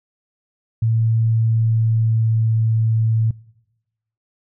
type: tone with pitch glide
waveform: sine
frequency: 113 to 111.9 Hz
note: A2 to A2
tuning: +47 to +30 cents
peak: -14 dBFS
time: 0.82-3.31 s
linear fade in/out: 5 ms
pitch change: -17 cents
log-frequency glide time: 1.27-2.48 s
effects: noise-tail reverb RT60 1.0 s tail -24 dB re dry